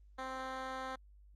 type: tone with band-pass filter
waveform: 10% pulse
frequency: 261.6 Hz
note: C4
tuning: in tune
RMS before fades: -42 dBFS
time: 0.18-0.96 s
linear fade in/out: 10 ms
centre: 1100 Hz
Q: 0.51
effects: added 50 Hz sine -57 dBFS peak until 1.35 s + Opus 24 kbps